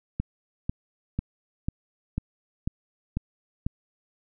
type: click train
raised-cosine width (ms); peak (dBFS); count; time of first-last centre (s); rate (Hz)
5; -14; 8; 0.2-3.665; 2.02
effects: none